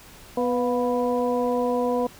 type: harmonic tone with a mistuned harmonic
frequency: 246.9 Hz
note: B3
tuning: in tune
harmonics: 1 / 2 / 3 / 4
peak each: -26 / -23 / -30 / -30 dBFS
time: 0.37-2.07 s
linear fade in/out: 5 ms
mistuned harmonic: 3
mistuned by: -63 cents
effects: pink hiss -47 dBFS RMS until 2.19 s